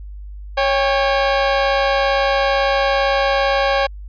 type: tone pair together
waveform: sawtooth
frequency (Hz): 552.6 / 800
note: C#5 / G5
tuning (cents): -6 / +35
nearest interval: tritone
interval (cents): 641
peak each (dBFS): -12 / -15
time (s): 0.57-3.87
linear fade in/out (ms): 10
effects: added 50 Hz sine -30 dBFS peak until 4.08 s + resampled to 11025 Hz